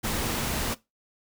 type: tone in noise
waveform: sine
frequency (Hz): 226.8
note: A#3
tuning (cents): -47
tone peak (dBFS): -37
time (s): 0.03-0.75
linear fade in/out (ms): 20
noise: pink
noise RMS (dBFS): -29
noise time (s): 0.03-0.75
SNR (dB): -11
effects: noise-tail reverb RT60 0.2 s tail -19 dB re dry